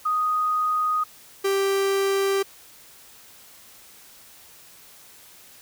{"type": "tone pair in turn", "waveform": ["sine", "45% pulse"], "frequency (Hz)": [1244.5, 392], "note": ["D#6", "G4"], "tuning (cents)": [0, 0], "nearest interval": "octave + minor sixth", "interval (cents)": 2000, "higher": "first", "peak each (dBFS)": -20, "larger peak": "neither", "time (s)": [[0.05, 1.04], [1.44, 2.43]], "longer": "neither", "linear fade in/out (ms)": 10, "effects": ["white hiss -49 dBFS RMS until 5.61 s"]}